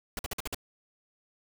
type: noise bursts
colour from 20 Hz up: pink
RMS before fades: -34 dBFS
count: 6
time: 0.17-0.546 s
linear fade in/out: 2 ms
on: 21 ms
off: 50 ms
effects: none